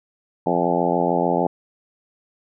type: harmonic tone with a mistuned harmonic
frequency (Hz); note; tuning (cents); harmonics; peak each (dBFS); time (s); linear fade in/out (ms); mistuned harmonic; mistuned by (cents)
86.7; F2; -12; 2 / 3 / 4 / 5 / 6 / 7 / 8 / 9 / 10; -26 / -26 / -26 / -26 / -26 / -26 / -26 / -26 / -26; 0.46-1.47; 5; 10; -22
effects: none